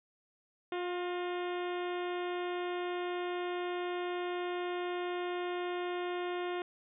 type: harmonic tone with a mistuned harmonic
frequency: 355.2 Hz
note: F4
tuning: 29 cents sharp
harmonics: 1 / 2 / 3 / 4 / 5 / 6 / 7 / 8 / 9 / 10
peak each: -35 / -41 / -45 / -47 / -49 / -51 / -52 / -53 / -54 / -55 dBFS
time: 0.72-6.62 s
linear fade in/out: 2 ms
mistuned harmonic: 5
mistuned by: +40 cents
effects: none